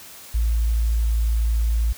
sine tone, 56.2 Hz, A1, 37 cents sharp, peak -17 dBFS, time 0.34-1.93 s, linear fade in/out 10 ms, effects white hiss -42 dBFS RMS until 1.97 s

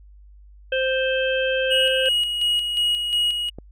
harmonic tone, 523.3 Hz, C5, in tune, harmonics 1 / 3 / 5 / 6, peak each -21 / -26 / -28 / -29 dBFS, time 0.72-2.09 s, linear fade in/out 5 ms
triangle tone with tremolo, 2895 Hz, F#7, 38 cents flat, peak -16 dBFS, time 1.7-3.5 s, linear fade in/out 20 ms, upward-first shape square, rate 2.8 Hz, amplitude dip 45%
click, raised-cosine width 2 ms, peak -22 dBFS, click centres 3.586 s
effects added 50 Hz sine -44 dBFS peak until 3.71 s

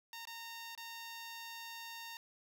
10% pulse tone with dropouts, 920 Hz, A#5, 23 cents flat, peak -37 dBFS, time 0.13-2.17 s, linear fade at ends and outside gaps 1 ms, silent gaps 0.253-0.272 / 0.751-0.776 s, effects none

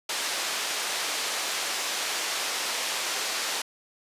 white band-pass noise, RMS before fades -30 dBFS, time 0.09-3.62 s, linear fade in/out 5 ms, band 440 to 6100 Hz, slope 12 dB/octave, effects resampled to 32000 Hz

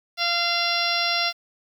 harmonic tone, 690 Hz, F5, 21 cents flat, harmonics 1 / 2 / 3 / 4 / 5 / 6 / 7 / 8, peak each -29 / -29 / -29 / -29 / -29 / -29 / -29 / -29 dBFS, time 0.17-1.33 s, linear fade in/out 50 ms, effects 8-bit

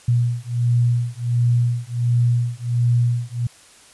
sine beating tone pair, 119.5 / 120.9 Hz, A#2 / B2, +43 / -36 cents, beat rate 1.4 Hz, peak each -19 dBFS, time 0.08-3.47 s, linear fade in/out 5 ms, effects white hiss -48 dBFS RMS until 3.93 s + resampled to 24000 Hz

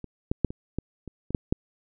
clicks, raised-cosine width 3 ms, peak -24 / -11 / -7 / -22 / -15 / -25 / -22 / -8 / -9 dBFS, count 9, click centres 0.043 / 0.315 / 0.447 / 0.505 / 0.786 / 1.077 / 1.306 / 1.348 / 1.525 s, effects none

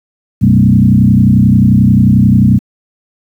sine tone with frequency modulation, 160.7 Hz, E3, 44 cents flat, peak -3 dBFS, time 0.41-2.59 s, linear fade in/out 20 ms, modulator 31.3 Hz, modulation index 2.5, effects high-pass 80 Hz 12 dB/octave + 7-bit

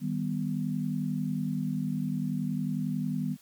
sine chord, Eb augmented, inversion none, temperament equal, 155.56 / 196 / 246.9 Hz, Eb3 / G3 / B3, 0 / 0 / 0 cents, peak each -32 dBFS, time 0-3.37 s, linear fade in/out 50 ms, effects white hiss -59 dBFS RMS until 3.41 s + MP3 96 kbps

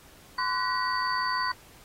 sine tone cluster, 1023 / 1129 / 1489 / 1929 / 4587 Hz, C6 / C#6 / F#6 / B6 / D8, -39 / +31 / +11 / -41 / -42 cents, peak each -28 / -35 / -33 / -34 / -34 dBFS, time 0.38-1.52 s, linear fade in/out 5 ms, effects pink hiss -54 dBFS RMS until 1.84 s + AAC 48 kbps

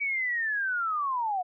sine linear sweep, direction down, 2285 to 704 Hz, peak -26 dBFS, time 0-1.43 s, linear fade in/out 20 ms, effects none

